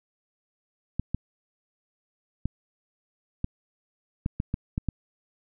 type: clicks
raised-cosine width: 5 ms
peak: -14 dBFS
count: 9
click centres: 0.996 / 1.146 / 2.456 / 3.444 / 4.261 / 4.401 / 4.541 / 4.779 / 4.887 s
effects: none